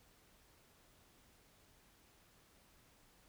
silence, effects pink hiss -68 dBFS RMS until 3.28 s

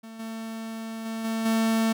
45% pulse tone with level steps, 224 Hz, A3, 31 cents sharp, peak -40 / -33 / -30 / -26 / -21 dBFS, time 0.03-1.93 s, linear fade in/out 10 ms, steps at 0.19 / 1.05 / 1.24 / 1.45 s, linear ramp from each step 10 ms, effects none

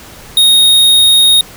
square tone, 3729 Hz, A#7, in tune, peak -5 dBFS, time 0.37-1.41 s, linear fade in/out 2 ms, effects pink hiss -34 dBFS RMS until 1.56 s

